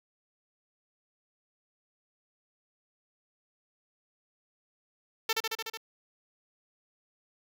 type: tone with echo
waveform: 5% pulse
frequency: 447 Hz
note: A4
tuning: 27 cents sharp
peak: -14 dBFS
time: 5.29-5.33 s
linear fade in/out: 5 ms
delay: 74 ms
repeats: 6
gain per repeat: -2 dB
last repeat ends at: 5.774 s
effects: none